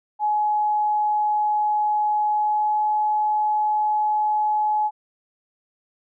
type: tone with pitch glide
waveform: sine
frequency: 844 to 848.9 Hz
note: G#5 to G#5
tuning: +28 to +38 cents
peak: -18 dBFS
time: 0.19-4.91 s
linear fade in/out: 50 ms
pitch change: +10 cents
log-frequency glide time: 2.28-2.82 s
effects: none